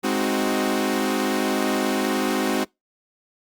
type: chord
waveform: sawtooth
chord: Ab dominant seventh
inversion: none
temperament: equal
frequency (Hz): 207.7 / 261.6 / 311.1 / 370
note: Ab3 / C4 / Eb4 / Gb4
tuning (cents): 0 / 0 / 0 / 0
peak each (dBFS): -23 / -21 / -24 / -22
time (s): 0.03-2.65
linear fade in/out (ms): 20
effects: noise-tail reverb RT60 0.2 s tail -26 dB re dry + Opus 48 kbps